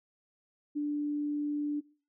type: tone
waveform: sine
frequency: 293.8 Hz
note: D4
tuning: 1 cent sharp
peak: -29 dBFS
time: 0.75-1.81 s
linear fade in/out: 20 ms
effects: noise-tail reverb RT60 0.4 s tail -21 dB re dry